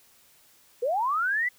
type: linear sweep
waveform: sine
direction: up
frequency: 450.3 to 2023 Hz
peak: -23 dBFS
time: 0.82-1.49 s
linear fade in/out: 10 ms
effects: white hiss -59 dBFS RMS until 1.58 s